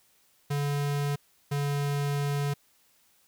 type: tone pair in turn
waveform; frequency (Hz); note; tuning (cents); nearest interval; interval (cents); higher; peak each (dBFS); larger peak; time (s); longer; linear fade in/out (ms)
square; 143.5 / 142.97; D3 / D3; -40 / -46; unison; 6; first; -27; neither; 0.5-1.16 / 1.51-2.54; second; 10
effects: white hiss -65 dBFS RMS until 3.27 s